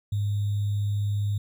sine tone with sample-and-hold, 102.4 Hz, G#2, 24 cents flat, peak -23 dBFS, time 0.12-1.38 s, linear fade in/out 5 ms, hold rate 3675 Hz, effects none

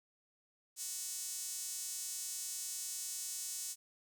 sawtooth tone with high-pass filter, 370 Hz, F#4, in tune, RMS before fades -42 dBFS, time 0.76-3.76 s, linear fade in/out 50 ms, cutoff 7100 Hz, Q 2, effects 11-bit

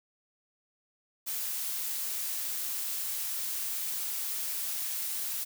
blue noise, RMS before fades -34 dBFS, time 1.26-5.45 s, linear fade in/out 20 ms, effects none

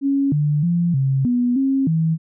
sine tone with pitch steps, 276.9 / 148.2 / 172.3 / 134.8 / 244.4 / 269.5 / 161.5 Hz, C#4 / D3 / F3 / C#3 / B3 / C#4 / E3, -2 / +16 / -23 / -48 / -18 / -49 / -35 cents, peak -15 dBFS, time 0.01-2.18 s, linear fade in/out 50 ms, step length 310 ms, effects none

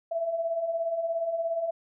sine beating tone pair, 650 / 667 Hz, E5 / E5, -24 / +20 cents, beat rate 17 Hz, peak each -35 / -27 dBFS, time 0.11-1.71 s, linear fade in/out 10 ms, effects none

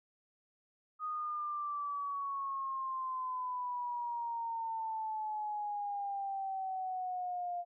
sine exponential sweep, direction down, 1246 to 698.5 Hz, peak -35 dBFS, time 0.99-7.65 s, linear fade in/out 50 ms, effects none

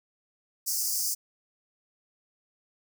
pink high-pass noise, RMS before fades -29 dBFS, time 0.66-1.15 s, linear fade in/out 20 ms, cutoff 4800 Hz, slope 96 dB/octave, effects none

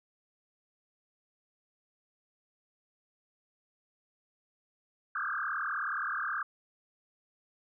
sine tone with frequency modulation, 1396.9 Hz, F6, in tune, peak -31 dBFS, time 5.15-6.43 s, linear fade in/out 5 ms, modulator 38.9 Hz, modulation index 6.2, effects none

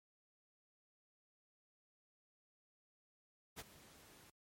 pink noise with ADSR envelope, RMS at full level -45 dBFS, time 3.56-4.3 s, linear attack 37 ms, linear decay 28 ms, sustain -17 dB, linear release 4 ms, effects high-pass 60 Hz 12 dB/octave + MP3 64 kbps

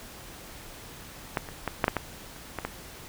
clicks, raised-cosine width 0.5 ms, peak -10 / -24 / -13 / -6 / -7 / -11 / -30 / -16 / -14 dBFS, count 9, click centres 1.372 / 1.488 / 1.677 / 1.842 / 1.881 / 1.967 / 2.363 / 2.587 / 2.65 s, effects pink hiss -45 dBFS RMS until 3.08 s

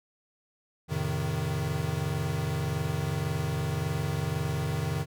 square chord, F dominant seventh, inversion none, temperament equal with one note detuned, 87.31 / 110 / 133.79 / 155.56 Hz, F2 / A2 / C3 / Eb3, 0 / 0 / +39 / 0 cents, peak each -36 / -37 / -34 / -32 dBFS, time 0.88-5.06 s, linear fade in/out 50 ms, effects none

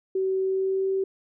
sine tone with pitch glide, 380.3 to 384.7 Hz, F#4 to G4, +48 to -33 cents, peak -22 dBFS, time 0.15-1.04 s, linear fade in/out 5 ms, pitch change +19 cents, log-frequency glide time 0.4-0.89 s, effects none

